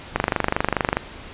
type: click train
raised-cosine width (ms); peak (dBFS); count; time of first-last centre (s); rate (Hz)
0.5; -3; 21; 0.16-0.97; 24.7
effects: pink hiss -39 dBFS RMS until 1.33 s + resampled to 8000 Hz